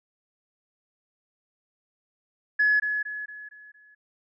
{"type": "tone with echo", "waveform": "sine", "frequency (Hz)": 1698, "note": "G#6", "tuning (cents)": 38, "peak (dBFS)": -17, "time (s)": [2.59, 2.8], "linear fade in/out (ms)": 10, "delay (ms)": 230, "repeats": 5, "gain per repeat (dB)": -7, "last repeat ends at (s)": 3.95, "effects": ["tanh soft clip ceiling -13 dBFS"]}